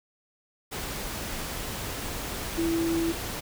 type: tone in noise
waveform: sine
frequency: 331.6 Hz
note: E4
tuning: 10 cents sharp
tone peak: -24 dBFS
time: 2.57-3.13 s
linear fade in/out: 20 ms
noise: pink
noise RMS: -34 dBFS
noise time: 0.71-3.41 s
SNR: +7 dB
effects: none